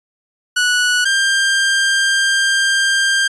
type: tone pair in turn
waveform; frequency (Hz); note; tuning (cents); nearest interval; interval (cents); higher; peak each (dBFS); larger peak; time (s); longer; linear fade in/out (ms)
sawtooth; 1473 / 1590.2; F#6 / G6; -8 / +24; minor second; 132; second; -9; neither; 0.56-1.05 / 1.05-3.28; second; 10
effects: resampled to 22050 Hz